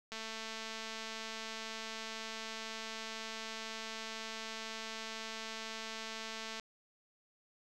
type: click train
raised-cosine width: 0.2 ms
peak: -26 dBFS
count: 1439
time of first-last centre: 0.12-6.597 s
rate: 222 Hz
effects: none